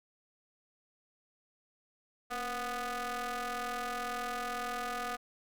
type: ring-modulated tone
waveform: sawtooth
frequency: 250 Hz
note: B3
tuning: 21 cents sharp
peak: -28 dBFS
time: 2.3-5.17 s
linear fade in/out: 20 ms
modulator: 979 Hz
effects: none